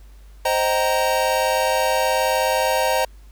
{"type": "chord", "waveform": "square", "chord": "C minor seventh", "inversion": "none", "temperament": "equal with one note detuned", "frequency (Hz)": [523.3, 622.3, 768.7, 932.3], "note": ["C5", "Eb5", "G5", "Bb5"], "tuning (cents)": [0, 0, -34, 0], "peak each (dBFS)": [-23, -24, -26, -23], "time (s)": [0.45, 3.05], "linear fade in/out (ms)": 5, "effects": ["added 50 Hz sine -41 dBFS peak until 3.31 s", "pink hiss -57 dBFS RMS until 3.31 s"]}